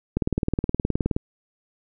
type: click train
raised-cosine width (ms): 3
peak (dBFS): -9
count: 20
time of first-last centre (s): 0.17-1.165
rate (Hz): 19.1
effects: none